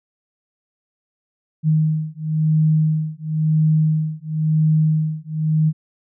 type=beating tone pair; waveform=sine; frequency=155.56 / 156.53 Hz; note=D#3 / D#3; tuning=0 / +11 cents; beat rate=0.97 Hz; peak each=-18 dBFS; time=1.63-5.73 s; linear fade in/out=50 ms; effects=none